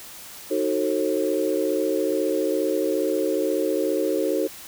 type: chord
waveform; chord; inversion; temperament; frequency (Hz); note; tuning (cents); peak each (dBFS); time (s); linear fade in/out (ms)
sine; D# diminished seventh; none; just; 311.1 / 373.4 / 448 / 537.6; D#4 / F#4 / A4 / C5; 0 / +16 / +31 / +47; -26; 0.5-4.48; 20
effects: white hiss -41 dBFS RMS until 4.67 s